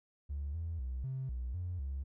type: tone with pitch steps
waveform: triangle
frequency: 71.3 / 82.6 / 63.5 / 132 / 61.5 / 89.2 / 68 Hz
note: C#2 / E2 / B1 / C3 / B1 / F2 / C#2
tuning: +49 / +4 / +49 / +16 / -7 / +37 / -33 cents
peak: -32 dBFS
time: 0.29-2.04 s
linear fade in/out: 20 ms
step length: 250 ms
effects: tanh soft clip ceiling -33 dBFS